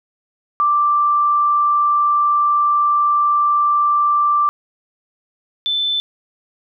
sine tone pair in turn, 1176 / 3524 Hz, D6 / A7, +2 / +2 cents, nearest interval octave + perfect fifth, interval 1900 cents, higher second, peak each -12 / -16 dBFS, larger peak first, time 0.6-4.49 / 5.66-6 s, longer first, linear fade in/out 0 ms, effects none

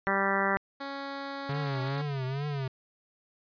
harmonic tone, 196 Hz, G3, in tune, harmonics 1 / 2 / 3 / 4 / 5 / 6 / 7 / 8 / 9 / 10, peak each -34 / -34 / -34 / -34 / -34 / -34 / -34 / -34 / -34 / -34 dBFS, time 0.07-0.57 s, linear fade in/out 0 ms
10% pulse tone, 277.2 Hz, C#4, in tune, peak -27 dBFS, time 0.8-2.02 s, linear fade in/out 10 ms
square tone with vibrato, 138.4 Hz, C#3, 2 cents flat, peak -31 dBFS, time 1.49-2.68 s, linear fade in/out 5 ms, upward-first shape triangle, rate 2.3 Hz, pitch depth 140 cents each way
effects resampled to 11025 Hz

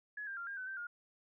sine tone with pitch steps, 1690 / 1592 / 1390 / 1609 / 1512 / 1560 / 1422 Hz, G#6 / G6 / F6 / G6 / F#6 / G6 / F6, +30 / +26 / -9 / +45 / +37 / -9 / +31 cents, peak -40 dBFS, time 0.17-0.87 s, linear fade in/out 5 ms, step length 100 ms, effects none

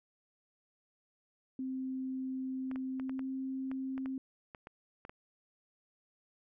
sine tone with pitch glide, 261.3 to 264.5 Hz, C4 to C4, -2 to +19 cents, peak -35 dBFS, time 1.59-4.18 s, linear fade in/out 2 ms, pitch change +21 cents, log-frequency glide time 2.94-3.29 s
clicks, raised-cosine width 0.5 ms, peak -32 dBFS, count 12, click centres 2.714 / 2.759 / 2.998 / 3.095 / 3.193 / 3.715 / 3.979 / 4.059 / 4.548 / 4.671 / 5.051 / 5.095 s
effects none

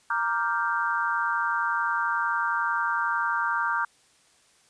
sine chord, G minor seventh, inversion first, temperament equal, 932.3 / 1174.7 / 1396.9 / 1568 Hz, Bb5 / D6 / F6 / G6, 0 / 0 / 0 / 0 cents, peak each -29 dBFS, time 0.1-3.85 s, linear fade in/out 5 ms, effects white hiss -61 dBFS RMS until 4.69 s + resampled to 22050 Hz

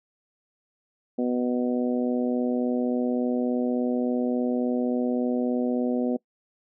harmonic tone, 123.5 Hz, B2, in tune, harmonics 2 / 3 / 4 / 5 / 6, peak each -24 / -31 / -30 / -34 / -39 dBFS, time 1.18-6.17 s, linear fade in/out 10 ms, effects noise-tail reverb RT60 0.1 s tail -23 dB re dry

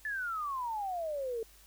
sine exponential sweep, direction down, 1763 to 440 Hz, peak -33 dBFS, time 0.05-1.43 s, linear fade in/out 2 ms, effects added 50 Hz sine -60 dBFS peak until 1.66 s + white hiss -60 dBFS RMS until 1.66 s

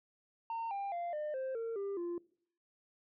sine tone with pitch steps, 914 / 795.7 / 692.7 / 603 / 525 / 457 / 397.8 / 346.3 Hz, A#5 / G5 / F5 / D5 / C5 / A#4 / G4 / F4, -34 / +26 / -14 / +46 / +6 / -34 / +25 / -15 cents, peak -33 dBFS, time 0.5-2.18 s, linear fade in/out 2 ms, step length 210 ms, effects noise-tail reverb RT60 0.6 s tail -23 dB re dry + tanh soft clip ceiling -35 dBFS

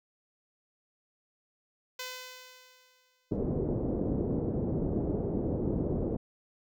5% pulse tone with exponential decay, 507 Hz, B4, 45 cents sharp, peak -24 dBFS, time 1.99-3.37 s, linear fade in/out 5 ms, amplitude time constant 300 ms
white low-pass noise, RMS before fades -31 dBFS, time 3.31-6.17 s, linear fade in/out 10 ms, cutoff 440 Hz, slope 24 dB/octave
effects none

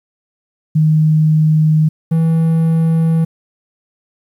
sine / triangle tone pair in turn, 155.56 / 162.87 Hz, D#3 / E3, 0 / -21 cents, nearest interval minor second, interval 79 cents, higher second, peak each -8 dBFS, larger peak neither, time 0.75-1.89 / 2.11-3.25 s, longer neither, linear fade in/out 10 ms, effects 8-bit

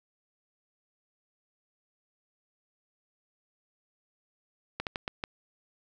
slowing click train, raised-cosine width 0.3 ms, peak -16 dBFS, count 5, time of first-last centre 4.8-5.239 s, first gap 68 ms, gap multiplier 1.33, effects none

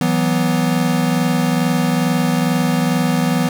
square chord, E suspended second, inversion none, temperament equal with one note detuned, 164.81 / 187.15 / 246.9 Hz, E3 / F#3 / B3, 0 / +20 / 0 cents, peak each -19 / -21 / -19 dBFS, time 0.01-3.49 s, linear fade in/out 2 ms, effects none

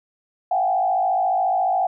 sine tone with frequency modulation, 750 Hz, F#5, 23 cents sharp, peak -17 dBFS, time 0.51-1.87 s, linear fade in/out 5 ms, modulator 54.3 Hz, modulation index 1.1, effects none

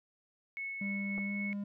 sine tone with tremolo, 2200 Hz, C#7, 14 cents flat, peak -36 dBFS, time 0.57-1.53 s, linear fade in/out 0 ms, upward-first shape sine, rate 3.7 Hz, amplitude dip 25%
triangle tone with pitch glide, 199.3 to 202.2 Hz, G3 to G#3, +29 to -46 cents, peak -33 dBFS, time 0.81-1.64 s, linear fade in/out 5 ms, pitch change +25 cents, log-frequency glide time 1.25-1.32 s
clicks, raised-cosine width 1 ms, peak -34 dBFS, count 2, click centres 1.179 / 1.185 s
effects none

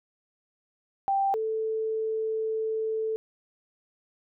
sine tone pair in turn, 785 / 440.6 Hz, G5 / A4, +2 / +2 cents, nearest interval minor seventh, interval 1000 cents, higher first, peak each -22 / -26 dBFS, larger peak first, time 1.08-1.34 / 1.34-3.16 s, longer second, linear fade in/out 0 ms, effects none

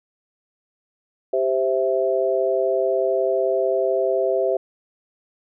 sine chord, C major, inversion second, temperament equal, 392 / 523.3 / 659.3 Hz, G4 / C5 / E5, 0 / 0 / 0 cents, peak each -22 dBFS, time 1.33-4.57 s, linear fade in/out 5 ms, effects none

